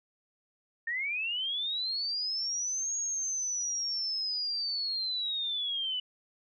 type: linear two-way sweep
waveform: sine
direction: up then down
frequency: 1805 to 6645 to 2958 Hz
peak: -30 dBFS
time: 0.87-6 s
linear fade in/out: 5 ms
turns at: 2.96 s
effects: none

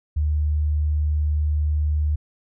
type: tone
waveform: sine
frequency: 75.3 Hz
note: D2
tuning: 44 cents sharp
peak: -18 dBFS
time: 0.16-2.16 s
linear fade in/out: 10 ms
effects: none

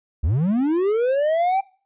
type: linear sweep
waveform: triangle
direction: up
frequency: 61.74 to 790 Hz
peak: -15 dBFS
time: 0.23-1.61 s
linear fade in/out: 10 ms
effects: noise-tail reverb RT60 0.4 s tail -21 dB re dry + resampled to 8000 Hz

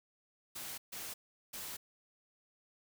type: noise bursts at uneven times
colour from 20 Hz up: white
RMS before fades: -44 dBFS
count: 3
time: 0.55-0.78 / 0.92-1.14 / 1.53-1.77 s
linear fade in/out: 10 ms
effects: none

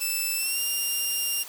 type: tone with pitch glide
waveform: 5% pulse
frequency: 2640 to 2797 Hz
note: E7 to F7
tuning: +2 to +2 cents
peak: -17 dBFS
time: 0-1.44 s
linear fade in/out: 20 ms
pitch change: +100 cents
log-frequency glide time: 0.36-0.6 s
effects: white hiss -42 dBFS RMS until 1.48 s + high-pass 300 Hz 12 dB/octave

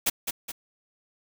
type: noise with echo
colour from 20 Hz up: white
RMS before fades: -23 dBFS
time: 0.06-0.1 s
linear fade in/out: 10 ms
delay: 210 ms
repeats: 2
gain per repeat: -6 dB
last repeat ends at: 0.52 s
effects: none

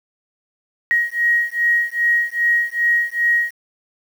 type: beating tone pair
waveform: sine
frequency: 1888 / 1890.5 Hz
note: A#6 / A#6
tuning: +22 / +24 cents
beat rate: 2.5 Hz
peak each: -18 dBFS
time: 0.91-3.51 s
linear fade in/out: 0 ms
effects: 7-bit

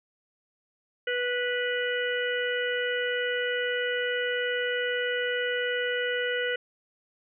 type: harmonic tone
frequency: 491.2 Hz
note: B4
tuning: 9 cents flat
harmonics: 1 / 3 / 4 / 5 / 6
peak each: -29 / -31 / -33 / -42 / -35 dBFS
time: 1.07-6.56 s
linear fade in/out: 5 ms
effects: none

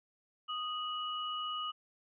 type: tone pair together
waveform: sine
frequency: 1241.9 / 2929 Hz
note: D#6 / F#7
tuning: -4 / -18 cents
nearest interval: octave + minor third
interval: 1486 cents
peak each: -37 / -39 dBFS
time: 0.48-1.72 s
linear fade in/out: 20 ms
effects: none

